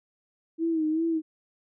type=tone with vibrato; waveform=sine; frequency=320.3 Hz; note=E4; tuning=50 cents flat; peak=-23 dBFS; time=0.58-1.22 s; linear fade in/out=50 ms; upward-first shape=sine; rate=2.6 Hz; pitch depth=64 cents each way; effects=none